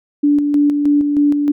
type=tone with tremolo; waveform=sine; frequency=290.6 Hz; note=D4; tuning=18 cents flat; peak=-9 dBFS; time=0.23-1.52 s; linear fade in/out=10 ms; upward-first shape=square; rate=3.2 Hz; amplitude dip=40%; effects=none